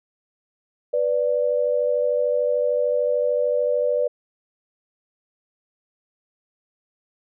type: tone pair together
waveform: sine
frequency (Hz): 493.9 / 587.3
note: B4 / D5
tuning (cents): 0 / 0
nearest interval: minor third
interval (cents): 300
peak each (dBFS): -21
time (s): 0.93-4.08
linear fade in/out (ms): 10
effects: none